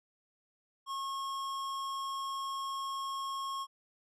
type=tone with hard clipping; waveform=triangle; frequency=1087 Hz; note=C#6; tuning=34 cents flat; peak=-37 dBFS; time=0.86-3.67 s; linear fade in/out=50 ms; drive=18 dB; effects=none